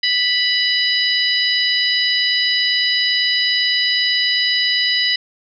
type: harmonic tone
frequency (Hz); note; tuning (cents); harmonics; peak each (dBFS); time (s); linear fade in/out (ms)
987.8; B5; 0; 2 / 3 / 4 / 5; -20 / -20 / -20 / -20; 0.03-5.16; 5
effects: none